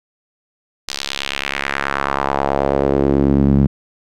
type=tone with band-pass filter sweep; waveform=sawtooth; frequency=69.3 Hz; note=C#2; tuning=in tune; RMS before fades=-17 dBFS; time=0.88-3.67 s; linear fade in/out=5 ms; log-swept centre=4900 to 180 Hz; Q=1.9; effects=none